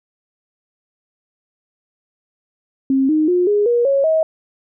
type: tone with pitch steps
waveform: sine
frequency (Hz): 267.9 / 309.5 / 357.6 / 413.2 / 477.3 / 551.5 / 637.2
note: C4 / D#4 / F4 / G#4 / A#4 / C#5 / D#5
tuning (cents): +41 / -9 / +41 / -9 / +41 / -9 / +41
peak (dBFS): -12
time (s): 2.9-4.23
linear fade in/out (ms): 2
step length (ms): 190
effects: none